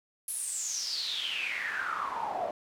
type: noise with band-pass filter sweep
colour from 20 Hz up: pink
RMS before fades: -34 dBFS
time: 0.28-2.51 s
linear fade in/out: 2 ms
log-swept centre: 11000 to 620 Hz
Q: 9.5
effects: none